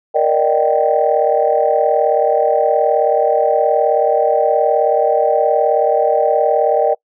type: chord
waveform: sine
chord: Eb major seventh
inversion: second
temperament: just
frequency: 466.7 / 583.4 / 622.3 / 777.8 Hz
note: Bb4 / D5 / Eb5 / G5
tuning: +2 / -12 / 0 / -14 cents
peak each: -16 dBFS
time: 0.14-6.95 s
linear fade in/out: 20 ms
effects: noise-tail reverb RT60 0.1 s tail -25 dB re dry + tanh soft clip ceiling -1 dBFS